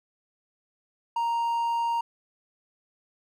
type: tone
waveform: triangle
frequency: 932.3 Hz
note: A#5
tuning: in tune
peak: -22 dBFS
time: 1.16-2.01 s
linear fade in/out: 5 ms
effects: none